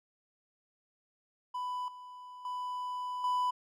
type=tone with level steps; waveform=triangle; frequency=995 Hz; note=B5; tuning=13 cents sharp; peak=-32 / -44 / -33 / -26 dBFS; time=1.54-3.51 s; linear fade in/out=10 ms; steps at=1.88 / 2.45 / 3.24 s; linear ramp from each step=2 ms; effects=none